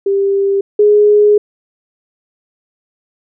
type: tone pair in turn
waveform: sine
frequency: 395.3 / 416.6 Hz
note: G4 / G#4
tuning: +15 / +5 cents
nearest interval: minor second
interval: 90 cents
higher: second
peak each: -10 / -5 dBFS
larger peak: second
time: 0.06-0.61 / 0.79-1.38 s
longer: second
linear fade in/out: 5 ms
effects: none